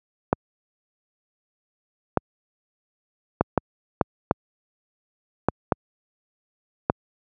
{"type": "clicks", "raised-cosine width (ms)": 1, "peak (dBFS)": -3, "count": 9, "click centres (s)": [0.329, 2.173, 3.41, 3.577, 4.012, 4.311, 5.486, 5.722, 6.899], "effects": ["high-pass 80 Hz 12 dB/octave"]}